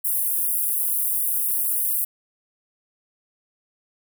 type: high-pass noise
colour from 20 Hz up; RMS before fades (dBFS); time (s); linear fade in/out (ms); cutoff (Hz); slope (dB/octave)
pink; -23; 0.04-2.05; 10; 10000; 48
effects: none